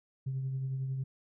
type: tone with tremolo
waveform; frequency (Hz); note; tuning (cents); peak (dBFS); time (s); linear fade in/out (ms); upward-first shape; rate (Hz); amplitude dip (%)
sine; 132.9; C3; +27; -29; 0.26-1.04; 10; triangle; 11; 40
effects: tanh soft clip ceiling -28 dBFS